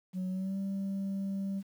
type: tone with pitch glide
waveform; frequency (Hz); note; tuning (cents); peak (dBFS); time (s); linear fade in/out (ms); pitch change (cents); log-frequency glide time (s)
sine; 185 to 195.32; F#3 to G3; 0 to -6; -29; 0.13-1.63; 50; +94; 0.29-0.58
effects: tanh soft clip ceiling -31 dBFS + 10-bit